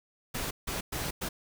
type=noise bursts at uneven times; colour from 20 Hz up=pink; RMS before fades=-34 dBFS; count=4; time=0.34-0.51 / 0.67-0.81 / 0.92-1.11 / 1.21-1.29 s; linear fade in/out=10 ms; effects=none